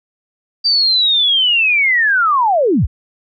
sine linear sweep, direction down, 4699 to 30.93 Hz, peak -10 dBFS, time 0.64-2.87 s, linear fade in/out 20 ms, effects none

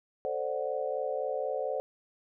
sine chord, D dominant seventh, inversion second, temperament equal, 440 / 523.3 / 587.3 / 740 Hz, A4 / C5 / D5 / F#5, 0 / 0 / 0 / 0 cents, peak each -37 / -33 / -35 / -38 dBFS, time 0.25-1.8 s, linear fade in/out 0 ms, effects none

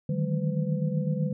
sine tone cluster, 150.7 / 158.6 / 190.1 / 210.4 / 506 Hz, D3 / D#3 / F#3 / G#3 / B4, +45 / +33 / +47 / +23 / +42 cents, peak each -28 / -31 / -31 / -34 / -36 dBFS, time 0.09-1.33 s, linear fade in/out 5 ms, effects none

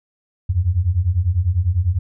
sine beating tone pair, 82.8 / 92.8 Hz, E2 / F#2, +8 / +6 cents, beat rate 10 Hz, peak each -19 / -17 dBFS, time 0.49-1.99 s, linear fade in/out 10 ms, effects none

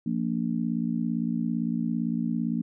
harmonic tone, 57.7 Hz, A#1, 17 cents flat, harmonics 3 / 4 / 5, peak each -30 / -27 / -33 dBFS, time 0.06-2.62 s, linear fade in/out 5 ms, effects none

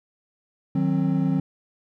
triangle chord, C diminished, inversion first, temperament equal with one note detuned, 155.56 / 185 / 265.3 Hz, Eb3 / Gb3 / C4, 0 / 0 / +24 cents, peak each -22 dBFS, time 0.75-1.4 s, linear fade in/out 5 ms, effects none

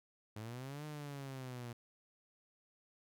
sawtooth linear two-way sweep, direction up then down, 103.83 to 152.8 to 117.5 Hz, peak -40 dBFS, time 0.36-1.73 s, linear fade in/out 5 ms, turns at 0.85 s, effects none

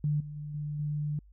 sine tone with level steps, 148.6 Hz, D3, 21 cents sharp, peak -25 / -38 / -36 / -32 / -29 dBFS, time 0.04-1.19 s, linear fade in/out 2 ms, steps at 0.2 / 0.36 / 0.54 / 0.79 s, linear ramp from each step 5 ms, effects added 50 Hz sine -53 dBFS peak until 1.32 s

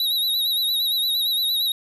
square tone with vibrato, 3855 Hz, B7, 43 cents flat, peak -20 dBFS, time 0-1.72 s, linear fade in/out 2 ms, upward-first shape sine, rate 8.7 Hz, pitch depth 61 cents each way, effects none

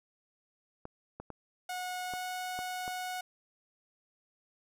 clicks, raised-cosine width 1 ms, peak -28 dBFS, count 6, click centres 0.854 / 1.2 / 1.303 / 2.137 / 2.59 / 2.879 s
sawtooth tone with pitch glide, 729 to 733.6 Hz, F#5 to F#5, -26 to -15 cents, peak -32 dBFS, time 1.69-3.21 s, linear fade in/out 5 ms, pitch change +11 cents, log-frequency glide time 2.03-2.23 s
effects none

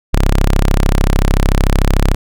sawtooth tone, 33.49 Hz, C1, 41 cents sharp, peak -5 dBFS, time 0.13-2.15 s, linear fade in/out 10 ms, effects none

